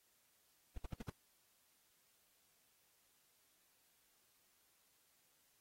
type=noise bursts; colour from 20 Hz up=brown; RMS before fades=-42 dBFS; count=5; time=0.76-1.1 s; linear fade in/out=5 ms; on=20 ms; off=60 ms; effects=white hiss -75 dBFS RMS until 5.6 s + AAC 48 kbps